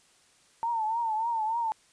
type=tone with vibrato; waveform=sine; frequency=901 Hz; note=A5; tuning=41 cents sharp; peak=-26 dBFS; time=0.63-1.72 s; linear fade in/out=0 ms; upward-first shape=triangle; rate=3.4 Hz; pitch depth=100 cents each way; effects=white hiss -62 dBFS RMS until 1.92 s + resampled to 22050 Hz